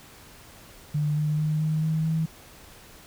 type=tone with pitch steps; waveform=sine; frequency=149.2 / 151.37 / 153.57 / 155.81 / 158.07 / 160.37 Hz; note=D3 / D#3 / D#3 / D#3 / D#3 / E3; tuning=+28 / -47 / -22 / +3 / +28 / -47 cents; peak=-22 dBFS; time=0.94-2.26 s; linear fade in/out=10 ms; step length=220 ms; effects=pink hiss -49 dBFS RMS until 3.06 s